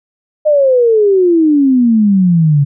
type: exponential sweep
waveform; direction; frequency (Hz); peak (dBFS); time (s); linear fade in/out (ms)
sine; down; 618 to 138.59; -6; 0.45-2.65; 20
effects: none